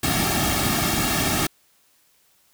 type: noise with comb filter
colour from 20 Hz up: pink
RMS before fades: -22 dBFS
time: 0.03-1.47 s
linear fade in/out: 5 ms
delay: 2 ms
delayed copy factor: -0.85
effects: white hiss -61 dBFS RMS until 2.53 s